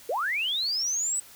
sine linear sweep, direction up, 408 to 8100 Hz, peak -25 dBFS, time 0.09-1.2 s, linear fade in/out 5 ms, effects white hiss -50 dBFS RMS until 1.35 s

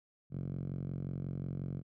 5% pulse tone with band-pass filter, 45.57 Hz, F#1, 26 cents flat, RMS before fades -39 dBFS, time 0.3-1.83 s, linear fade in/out 50 ms, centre 140 Hz, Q 2.6, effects none

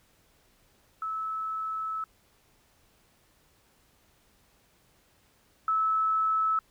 sine tone pair in turn, 1303 / 1303 Hz, E6 / E6, -20 / -20 cents, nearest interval unison, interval 0 cents, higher neither, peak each -30 / -23 dBFS, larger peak second, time 1.02-2.04 / 5.68-6.59 s, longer first, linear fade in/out 2 ms, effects pink hiss -65 dBFS RMS until 6.7 s

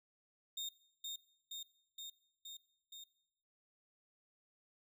35% pulse tone with echo, 3672 Hz, A#7, 27 cents flat, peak -38 dBFS, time 0.57-0.69 s, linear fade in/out 5 ms, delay 470 ms, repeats 5, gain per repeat -2 dB, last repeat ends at 3.04 s, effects noise-tail reverb RT60 0.9 s tail -21 dB re dry

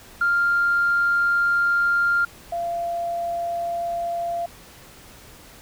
sine tone pair in turn, 1396.9 / 686.6 Hz, F6 / F5, 0 / -30 cents, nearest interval octave, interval 1230 cents, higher first, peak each -16 / -23 dBFS, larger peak first, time 0.21-2.25 / 2.52-4.46 s, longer first, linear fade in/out 5 ms, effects tanh soft clip ceiling -12 dBFS + pink hiss -46 dBFS RMS until 5.61 s

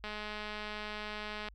click train, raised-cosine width 0.3 ms, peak -25 dBFS, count 306, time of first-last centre 0.04-1.485 s, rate 211 Hz, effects added 50 Hz sine -53 dBFS peak until 1.54 s

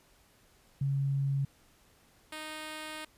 sine / 5% pulse tone pair in turn, 138.2 / 309.7 Hz, C#3 / D#4, -5 / -8 cents, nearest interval octave + major second, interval 1397 cents, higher second, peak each -27 / -28 dBFS, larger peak first, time 0.81-1.45 / 2.32-3.05 s, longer second, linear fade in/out 5 ms, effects pink hiss -64 dBFS RMS until 3.17 s + resampled to 32000 Hz

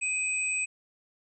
sine tone pair together, 2514 / 8011 Hz, D#7 / B8, +17 / +24 cents, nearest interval octave + minor sixth, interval 2007 cents, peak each -28 / -32 dBFS, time 0.01-0.66 s, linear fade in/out 20 ms, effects none

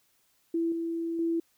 sine tone with level steps, 332.7 Hz, E4, 16 cents sharp, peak -25 / -29 / -25 dBFS, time 0.54-1.4 s, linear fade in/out 5 ms, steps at 0.72 / 1.19 s, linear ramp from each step 2 ms, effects white hiss -69 dBFS RMS until 1.57 s

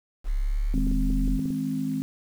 sine linear sweep, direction up, 33.62 to 41 Hz, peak -22 dBFS, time 0.24-1.4 s, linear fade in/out 50 ms
sine chord, Ab major, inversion second, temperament equal with one note detuned, 159.29 / 207.7 / 261.6 Hz, Eb3 / Ab3 / C4, +41 / 0 / 0 cents, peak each -32 / -32 / -27 dBFS, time 0.74-2.02 s, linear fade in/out 0 ms
clicks, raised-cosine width 3 ms, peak -23 dBFS, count 8, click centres 0.779 / 0.87 / 0.915 / 1.103 / 1.278 / 1.394 / 1.456 / 1.505 s
effects 8-bit

